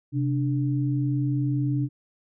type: tone pair together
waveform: sine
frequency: 131.51 / 293.7 Hz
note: C3 / D4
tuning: +9 / 0 cents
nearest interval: octave + major second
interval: 1391 cents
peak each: -23 / -27 dBFS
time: 0.12-1.89 s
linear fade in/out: 50 ms
effects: none